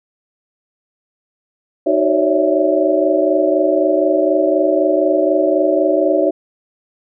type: tone cluster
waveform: sine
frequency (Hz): 309.8 / 376 / 550 / 574 / 657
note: D#4 / F#4 / C#5 / D5 / E5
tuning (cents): -7 / +28 / -14 / -40 / -6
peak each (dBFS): -18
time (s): 1.86-6.31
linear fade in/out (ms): 10
effects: none